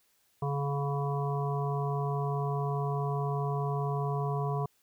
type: harmonic tone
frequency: 141.4 Hz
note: C#3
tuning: 35 cents sharp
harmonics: 1 / 3 / 5 / 7 / 8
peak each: -30 / -36 / -38 / -38 / -42 dBFS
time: 0.42-4.66 s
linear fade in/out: 5 ms
effects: white hiss -70 dBFS RMS until 4.82 s